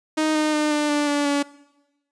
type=tone with pitch steps; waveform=sawtooth; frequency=311.1 / 306.6 / 302.2 / 297.9 / 293.6 / 289.4 / 285.3 Hz; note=D#4 / D#4 / D4 / D4 / D4 / D4 / C#4; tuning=0 / -25 / +50 / +25 / 0 / -25 / +50 cents; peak=-15 dBFS; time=0.17-1.43 s; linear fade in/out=10 ms; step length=180 ms; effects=noise-tail reverb RT60 1.0 s tail -21 dB re dry + resampled to 22050 Hz